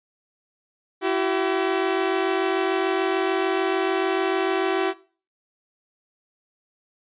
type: tone pair together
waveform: sawtooth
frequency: 334.8 / 381.6 Hz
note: E4 / G4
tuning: +27 / -47 cents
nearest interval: major second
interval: 226 cents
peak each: -21 / -18 dBFS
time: 1.01-4.94 s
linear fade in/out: 50 ms
effects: noise-tail reverb RT60 0.4 s tail -20 dB re dry + resampled to 8000 Hz